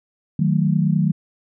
sine chord, D# diminished, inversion none, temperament equal, 155.56 / 185 / 220 Hz, D#3 / F#3 / A3, 0 / 0 / 0 cents, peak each -18 / -19 / -23 dBFS, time 0.39-1.12 s, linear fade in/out 5 ms, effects none

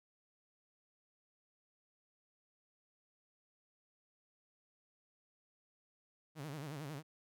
sawtooth tone with vibrato, 146.83 Hz, D3, in tune, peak -39 dBFS, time 6.35-7.03 s, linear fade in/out 50 ms, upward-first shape sine, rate 11 Hz, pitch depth 150 cents each way, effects none

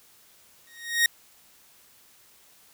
sawtooth tone with exponential growth, 1869 Hz, A#6, 4 cents sharp, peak -12 dBFS, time 0.67-1.06 s, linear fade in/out 2 ms, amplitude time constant 84 ms, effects white hiss -57 dBFS RMS until 2.73 s

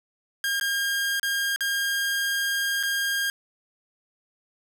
sawtooth tone with dropouts, 1614 Hz, G#6, 50 cents flat, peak -20 dBFS, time 0.44-3.3 s, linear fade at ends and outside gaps 1 ms, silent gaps 0.598-0.611 / 1.197-1.23 / 1.561-1.607 / 2.829-2.834 s, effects 10-bit

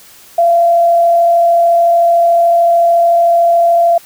sine tone with frequency modulation, 683 Hz, F5, 39 cents flat, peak -6 dBFS, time 0.38-3.98 s, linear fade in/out 5 ms, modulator 33.6 Hz, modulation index 0.25, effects white hiss -40 dBFS RMS until 4.05 s

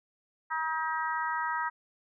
harmonic tone, 318 Hz, D#4, 38 cents sharp, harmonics 3 / 4 / 5 / 6, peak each -32 / -34 / -36 / -38 dBFS, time 0.5-1.7 s, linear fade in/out 20 ms, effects none

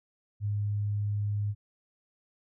sine tone, 103.2 Hz, G#2, 10 cents flat, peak -27 dBFS, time 0.4-1.55 s, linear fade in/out 50 ms, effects none

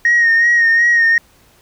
sine tone with vibrato, 1864.7 Hz, A#6, in tune, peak -7 dBFS, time 0.05-1.18 s, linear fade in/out 2 ms, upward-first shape sine, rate 2.7 Hz, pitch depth 37 cents each way, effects tanh soft clip ceiling -6 dBFS + pink hiss -51 dBFS RMS until 1.61 s

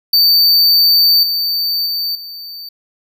square tone with level steps, 4584 Hz, D8, 43 cents flat, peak -8 / -15 / -17 / -28 dBFS, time 0.13-2.69 s, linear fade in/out 5 ms, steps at 1.23 / 1.86 / 2.15 s, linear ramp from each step 2 ms, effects none

